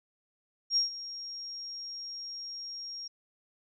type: tone with ADSR envelope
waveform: sine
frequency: 5580 Hz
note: F8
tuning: 2 cents flat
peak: -22 dBFS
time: 0.7-3.08 s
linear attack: 65 ms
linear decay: 130 ms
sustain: -16 dB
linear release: 8 ms
effects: none